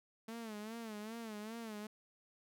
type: tone with vibrato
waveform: sawtooth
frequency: 220 Hz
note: A3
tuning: in tune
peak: -40 dBFS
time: 0.28-1.87 s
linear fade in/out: 5 ms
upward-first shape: sine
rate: 2.5 Hz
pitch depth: 99 cents each way
effects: none